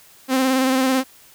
sawtooth tone with vibrato, 261.6 Hz, C4, in tune, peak -12 dBFS, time 0.28-1.04 s, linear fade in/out 50 ms, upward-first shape square, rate 18 Hz, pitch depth 25 cents each way, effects white hiss -49 dBFS RMS until 1.34 s

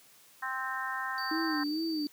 harmonic tone, 261.6 Hz, C4, in tune, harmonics 3 / 4 / 5 / 6 / 7, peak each -41 / -37 / -41 / -38 / -38 dBFS, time 0.42-1.64 s, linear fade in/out 10 ms
triangle tone, 4614 Hz, D8, 31 cents flat, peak -37 dBFS, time 1.18-2.07 s, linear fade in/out 0 ms
sine tone with vibrato, 309.2 Hz, D#4, 11 cents flat, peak -30 dBFS, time 1.31-2.07 s, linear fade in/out 5 ms, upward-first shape sine, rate 2.3 Hz, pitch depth 100 cents each way
effects white hiss -59 dBFS RMS until 2.12 s + high-pass 100 Hz 12 dB/octave

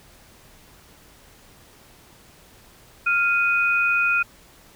sine tone pair together, 1396.9 / 2489 Hz, F6 / D#7, 0 / 0 cents, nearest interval minor seventh, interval 1000 cents, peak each -20 dBFS, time 3.06-4.23 s, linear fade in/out 10 ms, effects pink hiss -51 dBFS RMS until 4.75 s

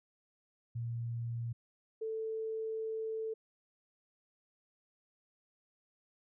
sine tone pair in turn, 117.2 / 442.5 Hz, A#2 / A4, +10 / +10 cents, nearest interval octave + major seventh, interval 2300 cents, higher second, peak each -35 / -35 dBFS, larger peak neither, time 0.75-1.53 / 2.01-3.34 s, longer second, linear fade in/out 10 ms, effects none

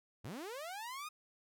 sawtooth linear sweep, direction up, 82.7 to 1260 Hz, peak -39 dBFS, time 0.24-1.09 s, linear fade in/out 10 ms, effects none

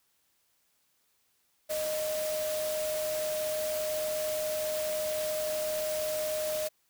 sine tone in noise, 617 Hz, D#5, 15 cents flat, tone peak -30 dBFS, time 1.69-6.69 s, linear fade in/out 20 ms, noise white, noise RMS -38 dBFS, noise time 1.69-6.69 s, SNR +5 dB, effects white hiss -72 dBFS RMS until 6.89 s

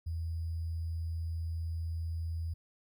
sine tone with sample-and-hold, 82.3 Hz, E2, 2 cents flat, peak -33 dBFS, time 0.06-2.54 s, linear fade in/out 10 ms, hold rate 4900 Hz, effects none

